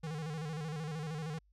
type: tone with vibrato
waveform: square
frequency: 155.56 Hz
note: D#3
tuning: in tune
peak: -38 dBFS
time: 0.03-1.39 s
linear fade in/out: 10 ms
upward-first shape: square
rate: 13 Hz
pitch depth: 79 cents each way
effects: added 50 Hz sine -65 dBFS peak until 1.52 s + low-pass 8000 Hz 12 dB/octave